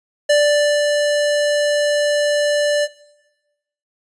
square tone with ADSR envelope, 587.3 Hz, D5, in tune, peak -11 dBFS, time 0.29-2.88 s, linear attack 10 ms, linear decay 520 ms, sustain -4 dB, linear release 44 ms, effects noise-tail reverb RT60 1.0 s tail -18 dB re dry + resampled to 22050 Hz

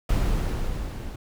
brown noise with level ramp, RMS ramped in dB -21 to -34 dBFS, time 0.09-1.16 s, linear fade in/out 5 ms, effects none

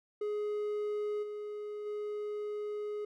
triangle tone with level steps, 418.4 Hz, G#4, 13 cents sharp, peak -30 / -36 / -33 dBFS, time 0.21-3.05 s, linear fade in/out 5 ms, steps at 1.22 / 1.85 s, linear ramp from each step 20 ms, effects none

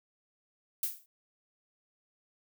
violet noise with exponential decay, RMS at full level -28 dBFS, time 0.83-1.06 s, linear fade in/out 2 ms, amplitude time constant 48 ms, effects none

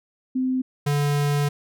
sine / square tone pair in turn, 257.9 / 144.74 Hz, C4 / D3, -25 / -25 cents, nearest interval minor seventh, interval 1000 cents, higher first, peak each -20 / -20 dBFS, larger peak neither, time 0.35-0.62 / 0.86-1.49 s, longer second, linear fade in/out 10 ms, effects none

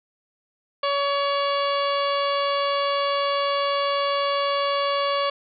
harmonic tone with a mistuned harmonic, 564 Hz, C#5, 30 cents sharp, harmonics 1 / 2 / 3 / 4 / 5 / 6 / 7 / 8, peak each -24 / -24 / -36 / -35 / -33 / -33 / -44 / -36 dBFS, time 0.83-5.3 s, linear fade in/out 5 ms, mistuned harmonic 7, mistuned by +31 cents, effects none

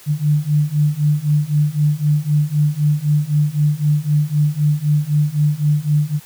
sine beating tone pair, 146.83 / 150.73 Hz, D3 / D3, 0 / +45 cents, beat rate 3.9 Hz, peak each -17 / -16 dBFS, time 0.06-6.2 s, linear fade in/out 50 ms, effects white hiss -43 dBFS RMS until 6.25 s

